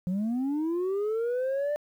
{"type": "linear sweep", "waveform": "sine", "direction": "up", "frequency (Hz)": [174.61, 598], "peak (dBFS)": -23, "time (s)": [0.07, 1.76], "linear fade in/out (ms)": 0, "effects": ["tanh soft clip ceiling -25 dBFS", "10-bit"]}